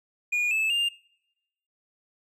triangle tone with pitch steps, 2440 / 2615 / 2803 Hz, D#7 / E7 / F7, -34 / -15 / +6 cents, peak -21 dBFS, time 0.32-0.89 s, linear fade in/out 10 ms, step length 190 ms, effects noise-tail reverb RT60 0.9 s tail -25 dB re dry

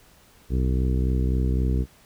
harmonic tone, 63.8 Hz, C2, 43 cents flat, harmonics 1 / 2 / 3 / 4 / 5 / 6 / 7, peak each -21 / -27 / -31 / -33 / -35 / -37 / -38 dBFS, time 0.49-1.86 s, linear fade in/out 50 ms, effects pink hiss -55 dBFS RMS until 2.05 s

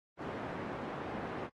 pink band-pass noise, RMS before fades -41 dBFS, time 0.17-1.5 s, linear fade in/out 50 ms, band 160 to 1300 Hz, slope 12 dB/octave, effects AAC 32 kbps

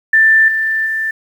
sine tone with level steps, 1774 Hz, A6, 14 cents sharp, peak -6 / -13 / -15 dBFS, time 0.13-1.11 s, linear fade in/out 5 ms, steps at 0.48 / 0.86 s, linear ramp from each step 2 ms, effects 7-bit

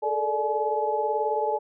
sine tone cluster, 428.4 / 446.8 / 590 / 851 Hz, A4 / A4 / D5 / G#5, -46 / +27 / +8 / +42 cents, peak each -29 / -30 / -30 / -26 dBFS, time 0.02-1.59 s, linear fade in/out 20 ms, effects none

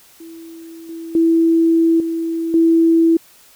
sine tone with level steps, 329.6 Hz, E4, in tune, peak -33 / -27 / -10 / -18 / -9 dBFS, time 0.2-3.17 s, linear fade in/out 5 ms, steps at 0.89 / 1.15 / 2 / 2.54 s, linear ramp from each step 2 ms, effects white hiss -48 dBFS RMS until 3.55 s

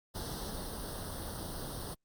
pink noise with comb filter, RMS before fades -40 dBFS, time 0.14-1.95 s, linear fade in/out 20 ms, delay 0.21 ms, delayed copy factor +0.9, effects Opus 48 kbps

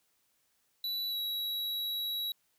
square tone with pitch glide, 3951 to 3885 Hz, B7 to B7, 0 to -29 cents, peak -33 dBFS, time 0.84-2.32 s, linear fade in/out 2 ms, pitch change -29 cents, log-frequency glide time 1.09-1.17 s, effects white hiss -74 dBFS RMS until 2.58 s

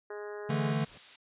harmonic tone, 207.7 Hz, G#3, in tune, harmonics 2 / 3 / 4 / 5 / 6 / 7 / 8 / 9, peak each -39 / -48 / -50 / -52 / -53 / -52 / -51 / -56 dBFS, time 0.1-0.73 s, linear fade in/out 5 ms
square chord, D suspended second, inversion none, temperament equal, 146.83 / 164.81 / 220 Hz, D3 / E3 / A3, 0 / 0 / 0 cents, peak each -31 / -36 / -34 dBFS, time 0.49-0.85 s, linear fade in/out 10 ms
pink noise with exponential growth, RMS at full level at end -50 dBFS, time 0.62-0.98 s, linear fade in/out 5 ms, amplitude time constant 78 ms
blue noise, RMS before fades -44 dBFS, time 0.72-1.16 s, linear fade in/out 5 ms
effects resampled to 8000 Hz

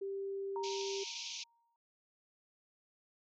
sine tone, 392.7 Hz, G4, 3 cents sharp, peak -37 dBFS, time 0.01-1.04 s, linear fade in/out 10 ms
sine tone with exponential decay, 932.3 Hz, A#5, in tune, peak -38 dBFS, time 0.56-1.76 s, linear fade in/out 1 ms, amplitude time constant 260 ms
white band-pass noise, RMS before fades -44 dBFS, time 0.63-1.44 s, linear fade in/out 10 ms, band 2300 to 6500 Hz, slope 96 dB/octave
effects none

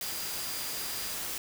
sine tone in noise, 4832 Hz, D8, 48 cents sharp, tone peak -42 dBFS, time 0.02-1.14 s, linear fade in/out 2 ms, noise white, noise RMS -36 dBFS, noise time 0.01-1.38 s, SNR -9 dB, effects none

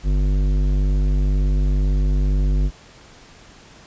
sine tone with tanh clipping, 49 Hz, G1, in tune, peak -17 dBFS, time 0.03-2.71 s, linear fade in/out 50 ms, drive 14 dB, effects pink hiss -46 dBFS RMS until 3.86 s + resampled to 16000 Hz

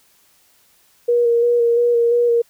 sine tone with vibrato, 473.9 Hz, A#4, 28 cents sharp, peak -12 dBFS, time 1.08-2.42 s, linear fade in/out 10 ms, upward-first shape square, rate 2.9 Hz, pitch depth 18 cents each way, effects white hiss -56 dBFS RMS until 2.49 s

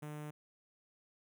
sawtooth tone with notch filter, 150 Hz, D3, 37 cents sharp, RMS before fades -45 dBFS, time 0.02-0.31 s, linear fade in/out 10 ms, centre 4500 Hz, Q 0.91, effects none

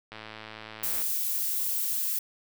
click train, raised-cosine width 0.3 ms, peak -25 dBFS, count 99, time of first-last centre 0.12-1.019 s, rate 109 Hz
violet noise, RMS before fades -29 dBFS, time 0.83-2.19 s, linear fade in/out 5 ms
effects none

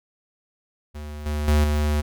square tone with level steps, 74.7 Hz, D2, 30 cents sharp, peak -33 / -24 / -16 / -20 dBFS, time 0.94-2.02 s, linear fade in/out 20 ms, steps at 1.26 / 1.48 / 1.64 s, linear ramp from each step 2 ms, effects none

